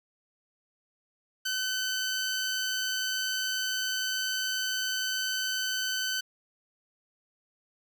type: tone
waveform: 15% pulse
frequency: 1521 Hz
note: F#6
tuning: 47 cents sharp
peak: -22 dBFS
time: 1.45-6.21 s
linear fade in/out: 10 ms
effects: none